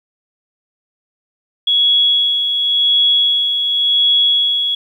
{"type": "tone with tremolo", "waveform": "sine", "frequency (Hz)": 3349, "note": "G#7", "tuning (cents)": 14, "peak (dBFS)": -9, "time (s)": [1.67, 4.75], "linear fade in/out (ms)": 5, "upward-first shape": "sine", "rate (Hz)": 0.91, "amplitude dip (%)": 45, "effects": ["8-bit"]}